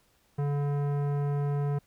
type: tone with tanh clipping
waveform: sine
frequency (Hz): 143.5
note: D3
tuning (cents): -40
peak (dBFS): -28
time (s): 0.38-1.79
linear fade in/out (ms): 10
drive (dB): 16
effects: pink hiss -67 dBFS RMS until 1.86 s